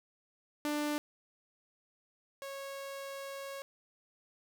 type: tone pair in turn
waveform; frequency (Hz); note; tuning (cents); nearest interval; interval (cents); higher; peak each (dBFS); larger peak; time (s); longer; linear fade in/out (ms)
sawtooth; 296.3 / 550.2; D4 / C#5; +15 / -13; major seventh; 1072; second; -28 / -37; first; 0.65-0.98 / 2.42-3.62; second; 0
effects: none